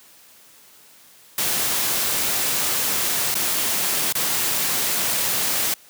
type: noise with dropouts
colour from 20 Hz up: white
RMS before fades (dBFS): -22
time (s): 1.38-5.74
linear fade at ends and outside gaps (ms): 2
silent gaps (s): 3.343-3.352 / 4.125-4.152
effects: white hiss -50 dBFS RMS until 5.89 s + high-pass 100 Hz 12 dB/octave